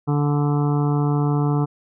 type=harmonic tone; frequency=145.7 Hz; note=D3; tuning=13 cents flat; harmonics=1 / 2 / 3 / 5 / 6 / 7 / 8 / 9; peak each=-18 / -24 / -28 / -32 / -34 / -35 / -36 / -37 dBFS; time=0.07-1.66 s; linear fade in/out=20 ms; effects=none